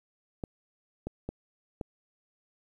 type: clicks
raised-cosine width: 2 ms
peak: -21 dBFS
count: 4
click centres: 0.438 / 1.07 / 1.29 / 1.812 s
effects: 10-bit